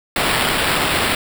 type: noise with sample-and-hold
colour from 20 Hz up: violet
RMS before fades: -18 dBFS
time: 0.16-1.15 s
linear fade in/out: 2 ms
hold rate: 6300 Hz
effects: none